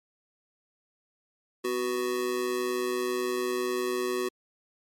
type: tone with amplitude modulation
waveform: square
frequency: 371 Hz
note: F#4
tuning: 5 cents sharp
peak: -24 dBFS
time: 1.64-4.29 s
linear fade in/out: 10 ms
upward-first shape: sine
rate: 120 Hz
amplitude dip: 80%
effects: MP3 64 kbps